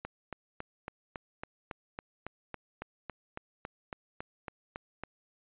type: click train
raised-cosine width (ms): 0.5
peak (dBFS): -23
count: 19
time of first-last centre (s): 0.05-5.036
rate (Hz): 3.61
effects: resampled to 8000 Hz